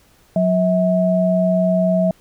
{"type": "tone pair together", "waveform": "sine", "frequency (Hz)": [182.3, 646.1], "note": ["F#3", "E5"], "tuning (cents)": [-25, -35], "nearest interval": "octave + minor seventh", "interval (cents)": 2190, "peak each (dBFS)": [-16, -16], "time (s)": [0.36, 2.11], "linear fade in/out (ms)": 2, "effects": ["pink hiss -54 dBFS RMS until 2.2 s"]}